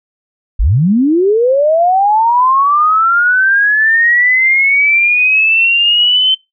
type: linear sweep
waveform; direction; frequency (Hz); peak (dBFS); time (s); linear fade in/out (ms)
sine; up; 34.66 to 3088; -7; 0.59-6.35; 10
effects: noise-tail reverb RT60 0.2 s tail -22 dB re dry